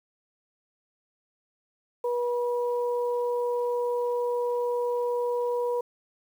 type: tone pair together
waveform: sine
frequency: 484.4 / 967.7 Hz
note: B4 / B5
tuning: -34 / -36 cents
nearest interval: octave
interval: 1198 cents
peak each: -25 / -33 dBFS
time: 2.04-5.81 s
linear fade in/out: 5 ms
effects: 9-bit